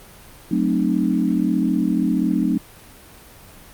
sine chord, F# diminished seventh, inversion none, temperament equal with one note detuned, 185 / 220 / 261.6 / 305.4 Hz, F#3 / A3 / C4 / Eb4, 0 / 0 / 0 / -32 cents, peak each -22 dBFS, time 0.51-2.58 s, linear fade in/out 5 ms, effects pink hiss -44 dBFS RMS until 3.73 s + Opus 32 kbps

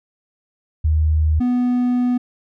sine / triangle tone pair in turn, 77.78 / 246.9 Hz, D#2 / B3, 0 / 0 cents, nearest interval octave + minor sixth, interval 2000 cents, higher second, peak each -13 dBFS, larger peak neither, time 0.84-1.4 / 1.4-2.18 s, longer second, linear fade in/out 10 ms, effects none

